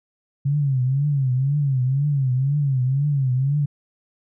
sine tone with vibrato, 136.3 Hz, C#3, 29 cents flat, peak -17 dBFS, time 0.45-3.66 s, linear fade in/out 10 ms, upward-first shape triangle, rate 2 Hz, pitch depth 160 cents each way, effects none

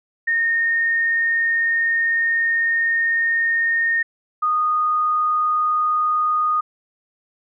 sine tone pair in turn, 1839 / 1234.1 Hz, A#6 / D#6, -24 / -15 cents, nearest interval perfect fifth, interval 691 cents, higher first, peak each -16 / -16 dBFS, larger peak neither, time 0.27-4.03 / 4.42-6.61 s, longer first, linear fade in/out 10 ms, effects none

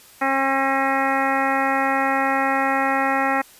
harmonic tone with a mistuned harmonic, 270 Hz, C#4, 45 cents flat, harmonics 1 / 2 / 3 / 4 / 5 / 6 / 7 / 8 / 9, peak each -26 / -27 / -22 / -28 / -26 / -32 / -25 / -32 / -33 dBFS, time 0.21-3.42 s, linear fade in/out 10 ms, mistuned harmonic 9, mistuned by +45 cents, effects white hiss -48 dBFS RMS until 3.59 s + resampled to 32000 Hz

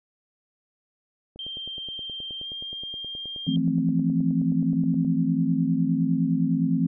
click train, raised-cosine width 2 ms, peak -31 dBFS, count 36, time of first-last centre 1.36-5.048 s, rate 9.49 Hz
sine tone with pitch glide, 3161 to 3198 Hz, G7 to G7, +14 to +34 cents, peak -32 dBFS, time 1.39-3.56 s, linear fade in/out 2 ms, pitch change +20 cents, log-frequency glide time 2.42-2.47 s
sine chord, F major seventh, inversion third, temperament equal, 164.81 / 174.61 / 220 / 261.6 Hz, E3 / F3 / A3 / C4, 0 / 0 / 0 / 0 cents, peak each -25 / -27 / -28 / -24 dBFS, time 3.47-6.87 s, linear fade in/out 10 ms
effects none

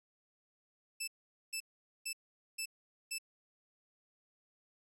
15% pulse tone bursts, 2637 Hz, E7, in tune, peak -30 dBFS, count 5, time 1-3.185 s, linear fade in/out 10 ms, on 77 ms, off 450 ms, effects none

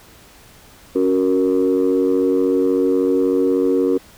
sine chord, F# major, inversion second, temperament equal, 277.2 / 370 / 466.2 Hz, C#4 / F#4 / A#4, 0 / 0 / 0 cents, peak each -17 dBFS, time 0.95-3.98 s, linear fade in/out 10 ms, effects tanh soft clip ceiling -8 dBFS + pink hiss -46 dBFS RMS until 4.17 s

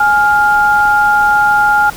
sine tone pair together, 834.2 / 1403 Hz, G#5 / F6, +7 / +8 cents, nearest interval major sixth, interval 901 cents, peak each -10 dBFS, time 0-1.9 s, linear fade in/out 5 ms, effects pink hiss -30 dBFS RMS until 1.96 s

